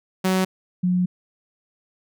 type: tone pair in turn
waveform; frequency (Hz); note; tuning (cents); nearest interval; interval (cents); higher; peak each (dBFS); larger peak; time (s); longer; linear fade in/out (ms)
sawtooth / sine; 187.3 / 180.46; F#3 / F#3; +21 / -43; minor second; 64; first; -14 / -17; first; 0.24-0.45 / 0.83-1.06; second; 10
effects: none